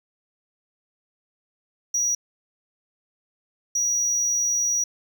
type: tone bursts at uneven times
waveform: triangle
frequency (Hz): 5790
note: F#8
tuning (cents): -38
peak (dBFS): -19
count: 2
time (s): 1.94-2.15 / 3.75-4.84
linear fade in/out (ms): 5
effects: none